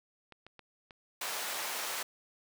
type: clicks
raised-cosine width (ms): 0.3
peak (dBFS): -34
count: 4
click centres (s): 0.323 / 0.466 / 0.593 / 0.908
type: high-pass noise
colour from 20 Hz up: pink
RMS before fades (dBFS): -37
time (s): 1.21-2.03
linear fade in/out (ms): 5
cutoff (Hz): 740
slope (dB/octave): 12
effects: none